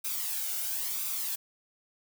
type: noise with flanger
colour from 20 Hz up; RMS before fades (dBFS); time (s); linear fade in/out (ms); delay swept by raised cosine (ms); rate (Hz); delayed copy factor
blue; -33; 0.04-1.36; 10; 0.82 to 1.39; 1; +0.6
effects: none